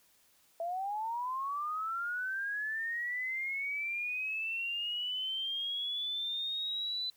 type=linear sweep; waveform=sine; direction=up; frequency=659.3 to 4016 Hz; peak=-33 dBFS; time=0.6-7.1 s; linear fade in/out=2 ms; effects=white hiss -67 dBFS RMS until 7.16 s